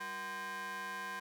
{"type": "ring-modulated tone", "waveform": "40% pulse", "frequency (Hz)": 278.6, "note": "C#4", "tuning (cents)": 9, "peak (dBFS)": -36, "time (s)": [0, 1.2], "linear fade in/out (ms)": 10, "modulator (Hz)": 1310, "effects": []}